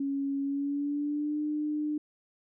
sine tone with pitch glide, 277.2 to 300.5 Hz, C#4 to D4, 0 to +40 cents, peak -28 dBFS, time 0-1.98 s, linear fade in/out 5 ms, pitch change +140 cents, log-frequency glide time 0.42-1.39 s, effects none

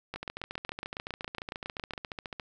two click trains, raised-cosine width 0.3 ms, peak -20 / -21 dBFS, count 14 / 33, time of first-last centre 0.14-1.936 / 0.16-2.398 s, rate 7.24 / 14.3 Hz, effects none

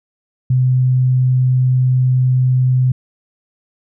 sine tone, 127.9 Hz, C3, 39 cents flat, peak -10 dBFS, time 0.5-2.92 s, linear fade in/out 5 ms, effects none

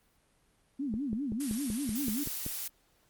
sine tone with vibrato, 246.9 Hz, B3, in tune, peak -31 dBFS, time 0.79-2.24 s, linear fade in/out 10 ms, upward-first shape sine, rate 5.1 Hz, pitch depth 300 cents each way
click train, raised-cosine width 3 ms, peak -25 dBFS, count 9, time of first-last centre 0.94-2.464 s, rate 5.25 Hz
blue noise, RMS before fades -37 dBFS, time 1.4-2.68 s, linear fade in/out 5 ms
effects pink hiss -69 dBFS RMS until 3.09 s + Opus 32 kbps

